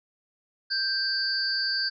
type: tone cluster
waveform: sine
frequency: 1569 / 4500 / 4841 Hz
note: G6 / C#8 / D#8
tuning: +1 / +25 / -48 cents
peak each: -29 dBFS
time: 0.7-1.9 s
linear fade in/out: 20 ms
effects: none